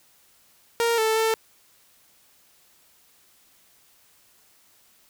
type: tone with pitch steps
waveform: sawtooth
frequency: 465.6 / 441 / 445.4 Hz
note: A#4 / A4 / A4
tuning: -2 / +4 / +21 cents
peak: -16 dBFS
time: 0.8-1.34 s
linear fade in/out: 0 ms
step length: 180 ms
effects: white hiss -59 dBFS RMS until 5.09 s